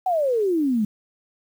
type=exponential sweep; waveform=sine; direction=down; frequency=767 to 203.1 Hz; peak=-18 dBFS; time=0.06-0.85 s; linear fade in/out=5 ms; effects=8-bit